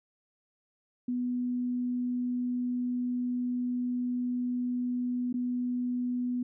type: tone with dropouts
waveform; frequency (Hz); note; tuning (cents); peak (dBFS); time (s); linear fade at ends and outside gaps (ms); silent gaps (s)
sine; 246.9; B3; 0; -28; 1.08-6.43; 5; 5.328-5.34
effects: none